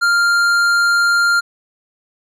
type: tone with tanh clipping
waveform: triangle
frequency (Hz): 1396.9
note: F6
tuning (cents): 0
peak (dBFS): -13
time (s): 0.01-1.41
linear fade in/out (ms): 20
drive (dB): 16
effects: none

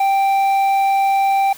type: tone with tanh clipping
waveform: triangle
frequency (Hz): 784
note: G5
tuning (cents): 0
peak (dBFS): -14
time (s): 0-1.53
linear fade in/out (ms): 5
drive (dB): 11
effects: white hiss -39 dBFS RMS until 1.57 s

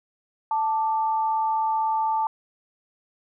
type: tone pair together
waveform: sine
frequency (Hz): 882 / 1177.3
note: A5 / D6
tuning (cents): +4 / +4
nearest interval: perfect fourth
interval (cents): 500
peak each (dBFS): -21 / -32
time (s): 0.51-2.27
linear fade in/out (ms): 2
effects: none

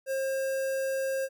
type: tone with notch filter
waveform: square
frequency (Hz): 535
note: C5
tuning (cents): +38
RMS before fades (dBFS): -30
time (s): 0.06-1.29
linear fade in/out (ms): 50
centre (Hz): 3500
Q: 1
effects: none

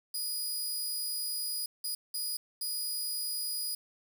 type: tone bursts at uneven times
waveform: 15% pulse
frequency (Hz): 4925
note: D#8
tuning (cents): -19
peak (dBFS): -26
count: 4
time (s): 0.14-1.66 / 1.84-1.95 / 2.14-2.37 / 2.61-3.75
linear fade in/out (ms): 5
effects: 10-bit

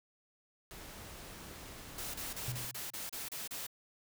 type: noise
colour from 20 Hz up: pink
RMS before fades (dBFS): -49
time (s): 0.71-2.65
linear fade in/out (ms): 0
type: noise bursts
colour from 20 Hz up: white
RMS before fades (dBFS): -42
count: 9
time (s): 1.98-3.668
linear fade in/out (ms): 5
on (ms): 160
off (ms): 31
type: tone with exponential decay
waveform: sine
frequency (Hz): 123.47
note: B2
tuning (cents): 0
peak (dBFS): -34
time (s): 2.48-2.94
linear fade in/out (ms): 0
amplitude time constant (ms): 100
effects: none

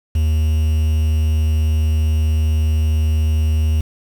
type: tone with quantisation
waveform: triangle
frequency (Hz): 77.78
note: D#2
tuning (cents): 0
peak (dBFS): -11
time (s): 0.15-3.81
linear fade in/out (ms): 5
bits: 6
effects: none

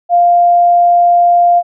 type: tone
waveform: sine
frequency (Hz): 698.5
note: F5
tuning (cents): 0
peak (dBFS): -5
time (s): 0.09-1.63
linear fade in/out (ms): 50
effects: none

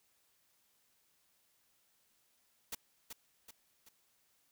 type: noise with echo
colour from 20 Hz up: white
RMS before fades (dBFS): -41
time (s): 2.72-2.75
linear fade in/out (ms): 5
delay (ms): 380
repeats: 3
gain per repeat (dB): -6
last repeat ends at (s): 3.89
effects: white hiss -74 dBFS RMS until 4.51 s

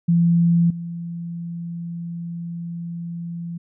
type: tone with level steps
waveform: sine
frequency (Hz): 170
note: F3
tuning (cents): -46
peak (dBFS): -13 / -27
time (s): 0.08-3.58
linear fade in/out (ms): 10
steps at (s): 0.7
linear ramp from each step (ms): 5
effects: none

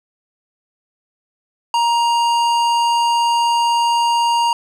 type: tone with hard clipping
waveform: sine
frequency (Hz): 939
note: A#5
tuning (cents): +12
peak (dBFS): -15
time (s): 1.74-4.53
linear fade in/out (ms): 2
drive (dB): 14
effects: none

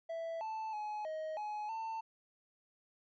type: tone with pitch steps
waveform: triangle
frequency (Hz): 660 / 879 / 845 / 628 / 843 / 895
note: E5 / A5 / G#5 / D#5 / G#5 / A5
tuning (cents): +2 / -2 / +30 / +16 / +26 / +29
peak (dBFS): -36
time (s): 0.09-2.01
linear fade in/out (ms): 10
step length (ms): 320
effects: resampled to 16000 Hz

